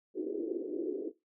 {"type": "band-pass noise", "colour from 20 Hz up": "pink", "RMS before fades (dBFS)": -36, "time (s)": [0.14, 1.12], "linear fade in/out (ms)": 50, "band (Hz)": [310, 430], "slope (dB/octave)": 48, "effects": ["noise-tail reverb RT60 0.2 s tail -17 dB re dry"]}